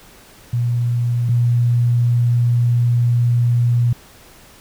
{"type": "tone pair in turn", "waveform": "sine", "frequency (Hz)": [120, 120], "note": ["B2", "B2"], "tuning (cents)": [-49, -49], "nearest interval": "unison", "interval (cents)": 0, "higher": "neither", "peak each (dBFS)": [-15, -12], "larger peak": "second", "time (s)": [[0.53, 1.29], [1.29, 3.93]], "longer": "second", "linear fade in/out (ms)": 5, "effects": ["pink hiss -45 dBFS RMS until 4.6 s"]}